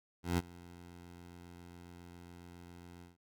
15% pulse tone with ADSR envelope, 87.31 Hz, F2, in tune, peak -22 dBFS, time 0.23-3.17 s, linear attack 150 ms, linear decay 30 ms, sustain -23 dB, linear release 150 ms, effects none

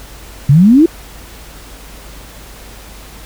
sine exponential sweep, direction up, 130.81 to 349.2 Hz, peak -3 dBFS, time 0.49-0.86 s, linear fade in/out 5 ms, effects added 50 Hz sine -35 dBFS peak until 3.25 s + pink hiss -36 dBFS RMS until 3.25 s

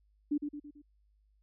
sine tone with echo, 293 Hz, D4, 4 cents flat, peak -27 dBFS, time 0.31-0.38 s, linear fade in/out 10 ms, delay 110 ms, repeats 4, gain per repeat -6 dB, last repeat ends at 0.82 s, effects added 51 Hz sine -66 dBFS peak until 1.42 s

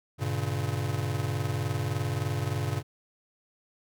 square chord, G diminished, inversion none, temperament just, 98 / 117.6 / 141.12 Hz, G2 / Bb2 / Db3, 0 / +16 / +31 cents, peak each -33 dBFS, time 0.18-2.83 s, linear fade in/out 50 ms, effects none

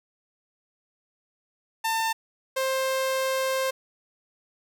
sawtooth tone pair in turn, 897 / 527.7 Hz, A5 / C5, +33 / +15 cents, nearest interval major sixth, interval 918 cents, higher first, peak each -20 dBFS, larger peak neither, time 1.84-2.13 / 2.56-3.71 s, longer second, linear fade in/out 10 ms, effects none

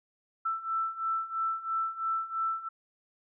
sine beating tone pair, 1327 / 1330 Hz, E6 / E6, +11 / +15 cents, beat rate 3 Hz, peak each -34 / -31 dBFS, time 0.45-2.69 s, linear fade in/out 10 ms, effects none

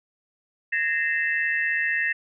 sine tone cluster, 1685 / 1841 / 2064 / 2648 Hz, G#6 / A#6 / C7 / E7, +25 / -22 / -24 / +7 cents, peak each -32 / -23 / -30 / -31 dBFS, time 0.72-2.13 s, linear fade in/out 10 ms, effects none

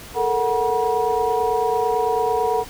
sine tone cluster, 434.9 / 463.9 / 741 / 963 Hz, A4 / A#4 / F#5 / B5, -20 / -8 / +2 / -44 cents, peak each -23 dBFS, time 0.14-2.65 s, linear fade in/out 50 ms, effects pink hiss -39 dBFS RMS until 2.69 s

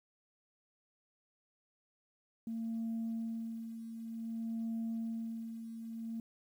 sine tone with tremolo, 226.9 Hz, A#3, 47 cents flat, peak -33 dBFS, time 2.47-6.2 s, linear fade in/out 2 ms, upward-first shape sine, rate 0.54 Hz, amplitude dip 65%, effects tanh soft clip ceiling -32 dBFS + 11-bit

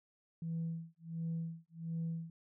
sine tone with tremolo, 164.81 Hz, E3, in tune, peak -33 dBFS, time 0.42-2.3 s, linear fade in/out 2 ms, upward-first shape sine, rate 1.4 Hz, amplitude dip 100%, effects tanh soft clip ceiling -32 dBFS

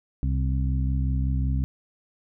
harmonic tone with a mistuned harmonic, 65.41 Hz, C2, in tune, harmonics 1 / 2 / 3 / 4, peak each -23 / -27 / -35 / -35 dBFS, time 0.23-1.64 s, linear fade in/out 0 ms, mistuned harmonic 4, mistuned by +19 cents, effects none

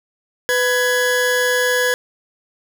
40% pulse tone pair together, 498 / 1675 Hz, B4 / G#6, +14 / +14 cents, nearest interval octave + major sixth, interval 2100 cents, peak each -17 dBFS, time 0.49-1.94 s, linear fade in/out 0 ms, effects none

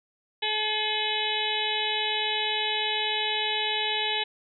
harmonic tone with a mistuned harmonic, 428.3 Hz, A4, 47 cents flat, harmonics 1 / 2 / 4 / 5 / 6 / 7 / 8 / 9, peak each -36 / -32 / -36 / -35 / -34 / -31 / -33 / -32 dBFS, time 0.42-4.24 s, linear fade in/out 10 ms, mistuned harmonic 6, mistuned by -19 cents, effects none

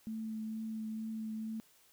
sine tone with vibrato, 220 Hz, A3, in tune, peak -37 dBFS, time 0.07-1.6 s, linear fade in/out 0 ms, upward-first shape triangle, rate 2.2 Hz, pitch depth 14 cents each way, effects white hiss -66 dBFS RMS until 1.92 s

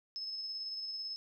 sine tone with tremolo, 5200 Hz, E8, 24 cents flat, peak -37 dBFS, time 0.16-1.16 s, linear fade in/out 0 ms, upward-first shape square, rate 18 Hz, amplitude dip 25%, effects none

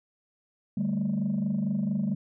sine chord, D suspended fourth, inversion none, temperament just, 146.83 / 195.78 / 220.2 Hz, D3 / G3 / A3, 0 / -2 / +2 cents, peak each -32 / -26 / -28 dBFS, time 0.77-2.15 s, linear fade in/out 5 ms, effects tanh soft clip ceiling -21 dBFS

